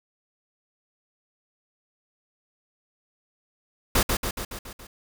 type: noise with echo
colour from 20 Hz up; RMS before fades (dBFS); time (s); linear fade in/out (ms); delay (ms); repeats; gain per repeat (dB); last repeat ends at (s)
pink; -20; 3.95-4.03; 5; 140; 6; -4; 4.87
effects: none